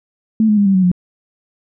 sine tone with pitch steps, 220 / 211.2 / 202.7 / 194.53 / 186.71 / 179.21 Hz, A3 / G#3 / G#3 / G3 / F#3 / F3, 0 / +29 / -42 / -13 / +16 / +45 cents, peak -9 dBFS, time 0.4-0.916 s, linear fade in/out 2 ms, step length 86 ms, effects none

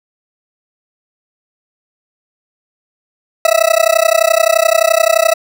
40% pulse tone with amplitude modulation, 653 Hz, E5, 17 cents flat, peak -4 dBFS, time 3.45-5.34 s, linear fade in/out 2 ms, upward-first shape sine, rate 31.6 Hz, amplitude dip 100%, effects none

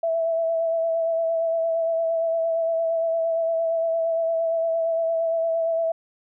sine tone with vibrato, 659 Hz, E5, 1 cent flat, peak -20 dBFS, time 0.03-5.92 s, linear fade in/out 5 ms, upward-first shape sine, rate 8.7 Hz, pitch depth 22 cents each way, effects none

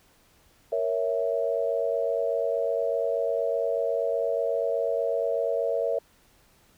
sine chord, A# diminished, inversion none, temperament equal, 466.2 / 554.4 / 659.3 Hz, A#4 / C#5 / E5, 0 / 0 / 0 cents, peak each -28 dBFS, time 0.72-5.99 s, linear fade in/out 5 ms, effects pink hiss -61 dBFS RMS until 6.77 s

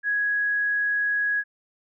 sine tone, 1665 Hz, G#6, 4 cents sharp, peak -21 dBFS, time 0.03-1.44 s, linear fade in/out 50 ms, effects none

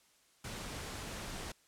pink noise, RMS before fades -43 dBFS, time 0.44-1.52 s, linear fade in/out 5 ms, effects white hiss -68 dBFS RMS until 1.67 s + low-pass 10000 Hz 12 dB/octave

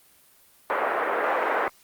pink band-pass noise, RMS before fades -25 dBFS, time 0.7-1.68 s, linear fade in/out 0 ms, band 440 to 1800 Hz, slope 24 dB/octave, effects white hiss -57 dBFS RMS until 1.83 s + Opus 32 kbps

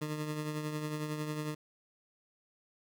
20% pulse tone with tremolo, 152.1 Hz, D#3, 39 cents flat, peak -28 dBFS, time 0.01-1.55 s, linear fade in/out 10 ms, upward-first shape triangle, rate 11 Hz, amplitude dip 50%, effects none

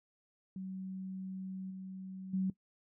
sine tone with level steps, 188.9 Hz, F#3, 36 cents sharp, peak -39 / -42 / -30 dBFS, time 0.56-2.5 s, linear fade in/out 2 ms, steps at 1.7 / 2.33 s, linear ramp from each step 10 ms, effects noise-tail reverb RT60 0.1 s tail -18 dB re dry

